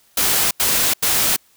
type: noise bursts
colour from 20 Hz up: white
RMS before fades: -17 dBFS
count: 3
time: 0.17-1.364 s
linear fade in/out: 5 ms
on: 340 ms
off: 87 ms
effects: white hiss -56 dBFS RMS until 1.56 s